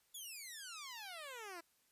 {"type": "exponential sweep", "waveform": "10% pulse", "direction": "down", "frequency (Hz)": [3500, 326.1], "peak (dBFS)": -39, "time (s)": [0.14, 1.61], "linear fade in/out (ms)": 10, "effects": ["white hiss -75 dBFS RMS until 1.91 s", "resampled to 32000 Hz"]}